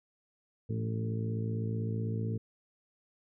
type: harmonic tone with a mistuned harmonic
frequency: 55.8 Hz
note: A1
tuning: 25 cents sharp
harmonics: 2 / 3 / 4 / 5 / 6 / 7 / 8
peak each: -32 / -41 / -39 / -46 / -48 / -48 / -43 dBFS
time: 0.69-2.38 s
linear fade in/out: 10 ms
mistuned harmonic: 3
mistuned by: +41 cents
effects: none